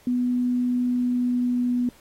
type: tone with pitch glide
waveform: sine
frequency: 247.1 to 245.5 Hz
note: B3 to B3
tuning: +1 to -10 cents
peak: -20 dBFS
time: 0.07-1.89 s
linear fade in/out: 2 ms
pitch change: -11 cents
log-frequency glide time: 0.87-1.77 s
effects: pink hiss -55 dBFS RMS until 2 s + AAC 48 kbps